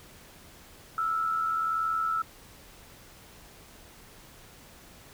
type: tone pair together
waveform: sine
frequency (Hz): 1315.7 / 1396.9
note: E6 / F6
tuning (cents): -4 / 0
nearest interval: minor second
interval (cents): 104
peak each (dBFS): -26 / -36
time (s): 0.98-2.22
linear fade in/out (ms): 2
effects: pink hiss -52 dBFS RMS until 5.13 s